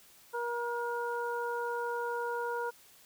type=harmonic tone; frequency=475.7 Hz; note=A#4; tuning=35 cents sharp; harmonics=1 / 2 / 3; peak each=-35 / -36 / -39 dBFS; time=0.33-2.71 s; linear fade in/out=20 ms; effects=white hiss -59 dBFS RMS until 3.05 s